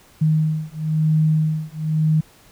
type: beating tone pair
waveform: sine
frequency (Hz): 155.6 / 156.6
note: D#3 / D#3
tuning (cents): 0 / +11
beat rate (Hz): 1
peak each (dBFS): -19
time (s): 0.21-2.21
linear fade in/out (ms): 10
effects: pink hiss -51 dBFS RMS until 2.51 s